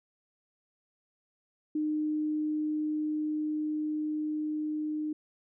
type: tone with level ramp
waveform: sine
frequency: 305.2 Hz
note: D#4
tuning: 33 cents flat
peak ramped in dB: -27 to -30 dBFS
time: 1.75-5.13 s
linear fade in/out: 5 ms
effects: none